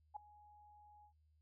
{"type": "tone with ADSR envelope", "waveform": "sine", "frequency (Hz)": 835, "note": "G#5", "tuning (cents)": 9, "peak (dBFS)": -40, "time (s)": [0.14, 1.13], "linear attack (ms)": 24, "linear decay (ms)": 3, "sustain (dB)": -21, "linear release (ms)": 87, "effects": ["noise-tail reverb RT60 0.1 s tail -20 dB re dry", "added 77 Hz sine -70 dBFS peak until 1.41 s"]}